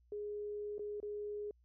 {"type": "tone with dropouts", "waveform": "sine", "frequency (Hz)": 415.3, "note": "G#4", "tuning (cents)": 0, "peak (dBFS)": -39, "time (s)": [0.12, 1.51], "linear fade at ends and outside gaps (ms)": 2, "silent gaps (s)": [[0.782, 0.793], [1.002, 1.028]], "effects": ["added 60 Hz sine -66 dBFS peak until 1.64 s"]}